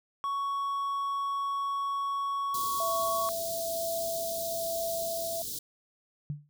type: tone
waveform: triangle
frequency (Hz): 1114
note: C#6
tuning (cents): +8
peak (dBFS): -27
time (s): 0.24-3.29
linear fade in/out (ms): 0
type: band-stop noise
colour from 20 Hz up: white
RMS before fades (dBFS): -37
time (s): 2.54-5.59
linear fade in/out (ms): 5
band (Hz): 480 to 3600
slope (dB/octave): 48
type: tone with tremolo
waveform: sine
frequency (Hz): 667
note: E5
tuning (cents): +20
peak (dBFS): -30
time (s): 2.8-5.42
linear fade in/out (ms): 2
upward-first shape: triangle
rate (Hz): 1.1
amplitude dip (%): 30
type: tone with exponential decay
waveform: sine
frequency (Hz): 146.83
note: D3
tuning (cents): 0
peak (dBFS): -28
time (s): 6.3-6.49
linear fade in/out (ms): 0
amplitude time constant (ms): 41
effects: none